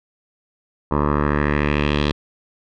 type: tone with low-pass filter sweep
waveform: 10% pulse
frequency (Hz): 73.42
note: D2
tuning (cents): 0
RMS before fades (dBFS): -19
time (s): 0.91-2.12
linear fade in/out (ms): 5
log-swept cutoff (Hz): 1000 to 3800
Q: 2.6
effects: none